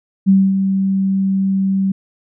sine tone with ADSR envelope, 193.1 Hz, G3, 26 cents flat, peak -6 dBFS, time 0.26-1.92 s, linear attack 30 ms, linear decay 240 ms, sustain -7 dB, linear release 6 ms, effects none

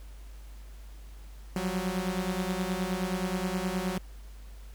sawtooth beating tone pair, 180 / 189.5 Hz, F#3 / F#3, -47 / +42 cents, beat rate 9.5 Hz, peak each -28 dBFS, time 1.56-3.98 s, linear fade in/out 2 ms, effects added 50 Hz sine -43 dBFS peak until 4.74 s + pink hiss -58 dBFS RMS until 4.74 s

